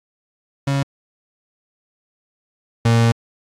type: tone pair in turn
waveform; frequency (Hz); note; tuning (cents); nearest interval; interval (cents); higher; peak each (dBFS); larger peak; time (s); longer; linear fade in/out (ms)
35% pulse; 138.59 / 115.67; C#3 / A#2; 0 / -13; minor third; 313; first; -15 / -10; second; 0.67-0.83 / 2.85-3.12; second; 5
effects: low-pass 8000 Hz 12 dB/octave + AAC 64 kbps